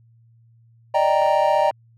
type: chord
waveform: triangle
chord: Eb major seventh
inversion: third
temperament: equal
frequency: 587.3 / 622.3 / 784 / 932.3 Hz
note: D5 / Eb5 / G5 / Bb5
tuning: 0 / 0 / 0 / 0 cents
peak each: -19 dBFS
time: 0.94-1.71 s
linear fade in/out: 10 ms
type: clicks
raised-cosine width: 0.5 ms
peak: -26 / -27 / -36 / -33 / -30 / -30 / -26 dBFS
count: 7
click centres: 1.22 / 1.264 / 1.482 / 1.549 / 1.593 / 1.675 / 1.711 s
effects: added 115 Hz sine -51 dBFS peak until 1.97 s